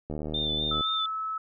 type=click train; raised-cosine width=2 ms; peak=-21 dBFS; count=55; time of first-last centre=0.1-0.809 s; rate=76.2 Hz
type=tone with vibrato; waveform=sine; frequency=3561 Hz; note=A7; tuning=20 cents sharp; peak=-27 dBFS; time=0.34-1.06 s; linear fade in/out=5 ms; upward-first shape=sine; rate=3.9 Hz; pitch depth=31 cents each way
type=tone; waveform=sine; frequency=1300 Hz; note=E6; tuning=24 cents flat; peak=-29 dBFS; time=0.71-1.38 s; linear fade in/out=5 ms
effects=none